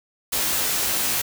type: noise with comb filter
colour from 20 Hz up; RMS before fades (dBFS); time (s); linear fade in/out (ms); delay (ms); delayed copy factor
white; -23; 0.32-1.22; 10; 16; +0.55
effects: none